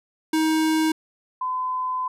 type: tone pair in turn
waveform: square / sine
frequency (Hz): 315.9 / 1017.2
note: D#4 / C6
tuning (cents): +26 / -49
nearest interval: octave + minor sixth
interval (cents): 2025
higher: second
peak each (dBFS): -19 / -23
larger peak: first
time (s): 0.33-0.92 / 1.41-2.08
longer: second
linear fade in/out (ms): 5
effects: resampled to 32000 Hz

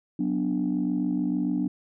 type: chord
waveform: sine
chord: B minor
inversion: second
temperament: equal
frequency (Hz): 185 / 246.9 / 293.7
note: F#3 / B3 / D4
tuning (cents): 0 / 0 / 0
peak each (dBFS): -28 / -27 / -26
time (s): 0.19-1.68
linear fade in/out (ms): 5
effects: tanh soft clip ceiling -17 dBFS

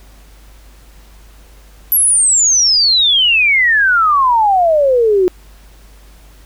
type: exponential sweep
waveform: sine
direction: down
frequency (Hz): 11840 to 354.7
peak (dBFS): -8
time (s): 1.92-5.28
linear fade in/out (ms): 0
effects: added 50 Hz sine -39 dBFS peak until 6.45 s + pink hiss -47 dBFS RMS until 6.45 s

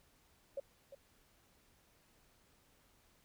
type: tone with echo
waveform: sine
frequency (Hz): 553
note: C#5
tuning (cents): -4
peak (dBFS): -37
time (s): 0.57-0.6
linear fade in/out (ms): 5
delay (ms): 350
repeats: 1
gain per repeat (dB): -12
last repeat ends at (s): 0.95
effects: pink hiss -70 dBFS RMS until 3.24 s

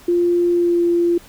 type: tone with pitch glide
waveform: sine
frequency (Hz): 348.6 to 344.4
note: F4 to F4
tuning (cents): -3 to -24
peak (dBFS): -13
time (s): 0.08-1.18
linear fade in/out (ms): 5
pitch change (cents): -21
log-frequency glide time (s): 0.51-0.83
effects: pink hiss -45 dBFS RMS until 1.28 s

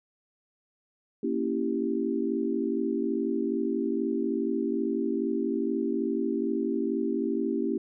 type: chord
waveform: sine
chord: A# diminished seventh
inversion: none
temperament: equal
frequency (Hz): 233.1 / 277.2 / 329.6 / 392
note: A#3 / C#4 / E4 / G4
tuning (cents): 0 / 0 / 0 / 0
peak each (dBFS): -31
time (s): 1.23-7.78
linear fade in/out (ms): 5
effects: none

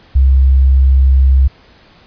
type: tone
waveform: sine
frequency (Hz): 66.4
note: C2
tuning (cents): +26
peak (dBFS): -5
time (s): 0.15-1.48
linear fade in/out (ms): 10
effects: pink hiss -45 dBFS RMS until 2.06 s + resampled to 11025 Hz

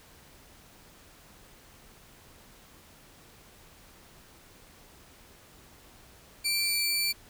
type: tone pair together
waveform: sawtooth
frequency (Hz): 2349 / 4501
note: D7 / C#8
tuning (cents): 0 / +26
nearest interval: major seventh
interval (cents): 1126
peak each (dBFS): -27 / -25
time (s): 6.44-7.13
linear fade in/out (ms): 20
effects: pink hiss -55 dBFS RMS until 7.29 s

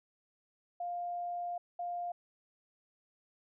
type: tone bursts at uneven times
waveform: sine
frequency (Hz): 702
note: F5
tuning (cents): +9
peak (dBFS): -35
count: 2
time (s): 0.8-1.58 / 1.79-2.12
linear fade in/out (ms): 5
effects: none

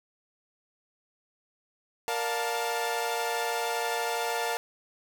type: chord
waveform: sawtooth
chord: Bb major seventh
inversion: none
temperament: equal with one note detuned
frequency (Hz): 466.2 / 587.3 / 706.2 / 880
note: Bb4 / D5 / F5 / A5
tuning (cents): 0 / 0 / +19 / 0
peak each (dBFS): -29 / -35 / -29 / -29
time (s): 2.08-4.57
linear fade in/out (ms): 0
effects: none

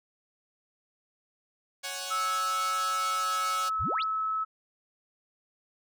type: chord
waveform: 5% pulse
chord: C# suspended fourth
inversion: none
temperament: equal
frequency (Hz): 554.4 / 740 / 830.6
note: C#5 / F#5 / G#5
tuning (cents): 0 / 0 / 0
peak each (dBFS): -26 / -26 / -30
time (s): 1.83-3.7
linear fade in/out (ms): 20
type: tone with pitch glide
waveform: sine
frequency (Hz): 1305 to 1297.5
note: E6 to E6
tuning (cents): -18 to -28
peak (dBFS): -27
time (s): 2.1-4.45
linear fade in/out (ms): 20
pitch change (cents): -10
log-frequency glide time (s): 3.12-3.26
type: exponential sweep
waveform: sine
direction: up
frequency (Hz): 51 to 5588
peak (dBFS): -32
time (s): 3.79-4.04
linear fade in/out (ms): 20
effects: none

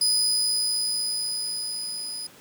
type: tone with level ramp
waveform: 30% pulse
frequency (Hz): 4978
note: D#8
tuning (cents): 0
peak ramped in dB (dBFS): -16 to -29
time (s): 0.01-2.27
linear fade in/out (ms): 5
effects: pink hiss -50 dBFS RMS until 2.4 s + high-pass 150 Hz 12 dB/octave

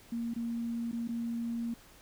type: tone with dropouts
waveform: sine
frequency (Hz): 233.1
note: A#3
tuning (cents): 0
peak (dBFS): -32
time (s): 0.12-1.74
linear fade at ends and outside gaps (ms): 5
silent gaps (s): 0.338-0.361 / 0.915-0.928 / 1.076-1.089
effects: pink hiss -57 dBFS RMS until 2.01 s

